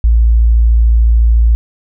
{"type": "tone", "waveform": "sine", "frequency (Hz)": 56.9, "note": "A#1", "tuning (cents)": -41, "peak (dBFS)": -5, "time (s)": [0.04, 1.55], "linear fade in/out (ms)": 0, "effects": []}